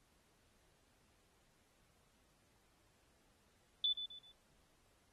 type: tone with echo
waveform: sine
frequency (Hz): 3491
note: A7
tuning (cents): -14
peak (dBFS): -32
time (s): 3.84-3.93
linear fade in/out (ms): 5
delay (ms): 130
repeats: 3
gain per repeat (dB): -9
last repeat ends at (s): 4.32
effects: pink hiss -74 dBFS RMS until 5.12 s + AAC 32 kbps